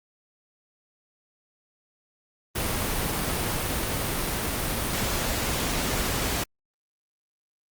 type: noise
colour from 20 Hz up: pink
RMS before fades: -27 dBFS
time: 2.55-6.44 s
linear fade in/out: 10 ms
effects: Opus 32 kbps